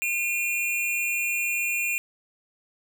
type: tone pair together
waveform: square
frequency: 2421 / 2715 Hz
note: D#7 / F7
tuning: -48 / -50 cents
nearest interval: major second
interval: 198 cents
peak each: -26 / -31 dBFS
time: 0.02-1.98 s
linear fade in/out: 0 ms
effects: none